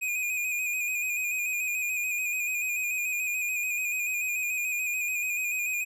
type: tone with vibrato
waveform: square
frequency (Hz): 2471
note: D#7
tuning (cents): -13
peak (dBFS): -28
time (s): 0.01-5.85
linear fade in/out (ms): 20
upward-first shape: square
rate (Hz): 6.9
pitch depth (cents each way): 33
effects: none